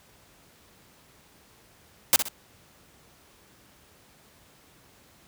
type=noise with echo; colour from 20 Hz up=white; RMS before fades=-17 dBFS; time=2.13-2.16 s; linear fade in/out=0 ms; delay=62 ms; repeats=2; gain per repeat=-9 dB; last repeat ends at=2.284 s; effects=pink hiss -57 dBFS RMS until 5.27 s + high-pass 60 Hz 12 dB/octave